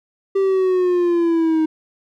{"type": "linear sweep", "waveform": "triangle", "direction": "down", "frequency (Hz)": [392, 312.9], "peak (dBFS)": -12, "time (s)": [0.35, 1.66], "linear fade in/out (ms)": 10, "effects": []}